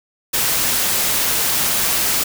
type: noise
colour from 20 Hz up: white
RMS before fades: -18 dBFS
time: 0.33-2.24 s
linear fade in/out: 10 ms
effects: none